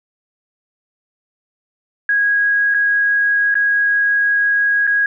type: tone with dropouts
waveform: sine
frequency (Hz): 1649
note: G#6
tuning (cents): -13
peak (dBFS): -12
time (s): 2.09-5.06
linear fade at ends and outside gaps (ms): 2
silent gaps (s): 2.741-2.745 / 3.543-3.553 / 4.869-4.874
effects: none